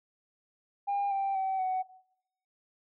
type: tone with pitch steps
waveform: sine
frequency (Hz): 804 / 784.7 / 765.9 / 747.6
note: G5 / G5 / G5 / F#5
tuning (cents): +44 / +2 / -40 / +18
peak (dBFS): -26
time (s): 0.87-1.83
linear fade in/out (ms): 20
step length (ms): 240
effects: noise-tail reverb RT60 0.7 s tail -20 dB re dry + tanh soft clip ceiling -25 dBFS